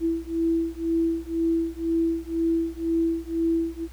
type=beating tone pair; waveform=sine; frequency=329.6 / 331.6 Hz; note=E4 / E4; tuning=0 / +10 cents; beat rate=2 Hz; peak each=-25 dBFS; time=0-3.88 s; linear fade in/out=50 ms; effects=added 60 Hz sine -40 dBFS peak until 3.92 s + pink hiss -53 dBFS RMS until 3.92 s